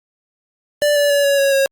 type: tone with pitch steps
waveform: square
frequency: 587.3 / 578.5 / 569.9 / 561.4 / 553.1 / 544.8 Hz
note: D5 / D5 / C#5 / C#5 / C#5 / C#5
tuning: 0 / -26 / +48 / +22 / -4 / -30 cents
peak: -13 dBFS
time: 0.82-1.66 s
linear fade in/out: 0 ms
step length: 140 ms
effects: Opus 48 kbps